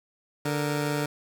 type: tone pair together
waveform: 15% pulse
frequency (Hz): 146.83 / 466.2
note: D3 / A#4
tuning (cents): 0 / 0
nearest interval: octave + minor sixth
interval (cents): 2000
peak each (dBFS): -20 / -27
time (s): 0.45-1.06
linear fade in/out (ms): 5
effects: none